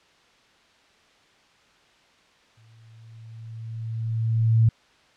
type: tone with exponential growth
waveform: sine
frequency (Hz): 112.9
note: A2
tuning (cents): +45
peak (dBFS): -13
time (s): 2.57-4.69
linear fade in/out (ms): 5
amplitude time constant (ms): 460
effects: white hiss -58 dBFS RMS until 5.16 s + low-pass 4000 Hz 12 dB/octave